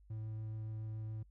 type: tone with vibrato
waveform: triangle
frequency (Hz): 109.2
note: A2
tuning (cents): -13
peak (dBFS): -38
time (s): 0.1-1.23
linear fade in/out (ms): 5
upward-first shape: triangle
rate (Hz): 7.1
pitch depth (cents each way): 9
effects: noise-tail reverb RT60 0.1 s tail -25 dB re dry + added 50 Hz sine -60 dBFS peak until 1.3 s